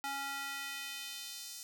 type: tone with high-pass filter sweep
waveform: square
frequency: 277.2 Hz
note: C#4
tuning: in tune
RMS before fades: -42 dBFS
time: 0.04-1.63 s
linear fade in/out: 0 ms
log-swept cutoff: 890 to 5800 Hz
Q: 1.3
effects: none